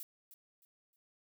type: noise with echo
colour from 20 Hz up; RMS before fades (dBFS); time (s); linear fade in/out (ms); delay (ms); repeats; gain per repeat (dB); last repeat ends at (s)
violet; -45; 0-0.03; 0; 310; 3; -11; 0.96
effects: none